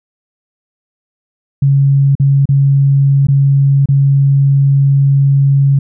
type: tone with dropouts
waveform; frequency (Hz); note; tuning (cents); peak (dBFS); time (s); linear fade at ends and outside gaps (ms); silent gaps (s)
sine; 138.59; C#3; 0; -6; 1.62-5.79; 5; 2.153-2.198 / 2.456-2.489 / 3.27-3.284 / 3.858-3.887
effects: none

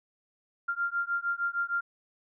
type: beating tone pair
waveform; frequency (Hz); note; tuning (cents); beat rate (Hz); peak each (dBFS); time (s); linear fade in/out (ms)
sine; 1390 / 1396.5; F6 / F6; -9 / -1; 6.5; -31; 0.68-1.81; 10
effects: none

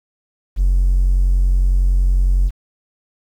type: tone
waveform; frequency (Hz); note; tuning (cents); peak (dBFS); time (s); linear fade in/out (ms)
triangle; 45.43; F#1; -31; -8; 0.56-2.51; 50
effects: tanh soft clip ceiling -7 dBFS + 8-bit

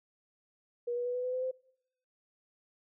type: tone with pitch steps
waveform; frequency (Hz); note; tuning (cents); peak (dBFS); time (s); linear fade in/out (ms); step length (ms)
sine; 480 / 485.9 / 491.8 / 497.8 / 503.9 / 510 / 516.2; B4 / B4 / B4 / B4 / B4 / C5 / C5; -49 / -28 / -7 / +14 / +35 / -44 / -23; -31; 0.87-1.514; 10; 92
effects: noise-tail reverb RT60 0.8 s tail -25 dB re dry

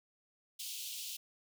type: high-pass noise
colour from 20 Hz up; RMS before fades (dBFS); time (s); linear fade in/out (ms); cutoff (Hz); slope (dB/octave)
pink; -43; 0.59-1.17; 10; 2800; 48
effects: none

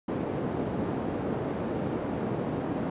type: band-pass noise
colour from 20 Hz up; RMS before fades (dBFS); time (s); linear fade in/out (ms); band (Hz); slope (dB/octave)
white; -31; 0.08-2.9; 5; 120 to 420; 12
effects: resampled to 8000 Hz

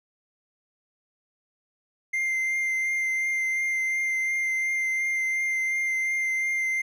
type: tone with vibrato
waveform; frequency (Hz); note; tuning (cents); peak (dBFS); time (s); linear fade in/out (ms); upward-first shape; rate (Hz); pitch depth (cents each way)
triangle; 2093; C7; 0; -22; 2.13-6.82; 10; triangle; 2.8; 16
effects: none

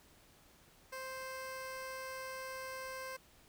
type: tone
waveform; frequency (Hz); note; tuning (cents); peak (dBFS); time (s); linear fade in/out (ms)
15% pulse; 523.3; C5; 0; -36; 0.92-3.17; 10
effects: pink hiss -64 dBFS RMS until 3.48 s

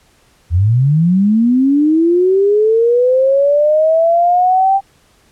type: linear sweep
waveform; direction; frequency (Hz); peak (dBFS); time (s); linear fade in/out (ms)
sine; up; 79 to 790; -8; 0.5-4.81; 50
effects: pink hiss -52 dBFS RMS until 5.31 s + low-pass 11000 Hz 12 dB/octave

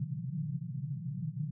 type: band-pass noise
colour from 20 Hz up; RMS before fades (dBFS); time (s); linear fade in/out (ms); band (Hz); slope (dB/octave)
pink; -37; 0-1.51; 5; 120 to 180; 96
effects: none

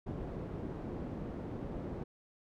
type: low-pass noise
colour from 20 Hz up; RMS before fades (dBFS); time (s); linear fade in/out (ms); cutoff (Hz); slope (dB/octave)
white; -41; 0.06-2.04; 10; 330; 12
effects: none

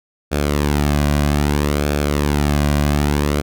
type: tone with flanger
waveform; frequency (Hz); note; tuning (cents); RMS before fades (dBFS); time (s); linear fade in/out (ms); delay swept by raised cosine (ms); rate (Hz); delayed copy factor
sawtooth; 73; D2; -10; -17; 0.31-3.42; 20; 1 to 2.3; 0.62; -0.55
effects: none

